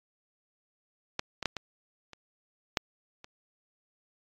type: clicks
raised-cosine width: 0.2 ms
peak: -12 / -17 / -9 / -17 / -28 / -8 / -28 dBFS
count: 7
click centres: 1.194 / 1.427 / 1.457 / 1.567 / 2.133 / 2.772 / 3.244 s
effects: low-pass 7000 Hz 12 dB/octave + AAC 32 kbps